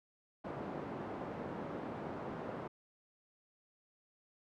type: band-pass noise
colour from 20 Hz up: pink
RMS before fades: -43 dBFS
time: 0.44-2.68 s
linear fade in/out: 10 ms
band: 180 to 950 Hz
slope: 12 dB/octave
effects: none